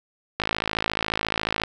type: click train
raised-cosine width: 0.3 ms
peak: -7 dBFS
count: 68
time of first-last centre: 0.4-1.636 s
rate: 54.2 Hz
effects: none